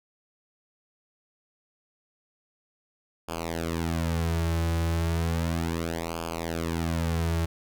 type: tone with flanger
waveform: sawtooth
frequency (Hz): 83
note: E2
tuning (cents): +12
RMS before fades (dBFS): -28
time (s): 3.28-7.46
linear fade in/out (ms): 10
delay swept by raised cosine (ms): 0.51 to 4.41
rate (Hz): 0.34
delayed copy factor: -0.95
effects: none